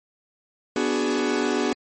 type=chord; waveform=40% pulse; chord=G# half-diminished seventh; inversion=first; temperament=equal with one note detuned; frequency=246.9 / 293.7 / 370 / 418.2 Hz; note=B3 / D4 / F#4 / G#4; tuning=0 / 0 / 0 / +12 cents; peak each=-26 dBFS; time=0.76-1.73 s; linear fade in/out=2 ms; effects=MP3 32 kbps